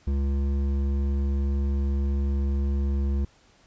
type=tone with hard clipping; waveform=sine; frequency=69.3 Hz; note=C#2; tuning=in tune; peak=-24 dBFS; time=0.07-3.25 s; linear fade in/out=5 ms; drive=10 dB; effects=pink hiss -59 dBFS RMS until 3.66 s + resampled to 16000 Hz